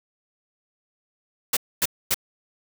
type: noise bursts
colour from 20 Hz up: white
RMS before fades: -21 dBFS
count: 3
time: 1.53-2.144 s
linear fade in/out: 5 ms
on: 38 ms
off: 250 ms
effects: none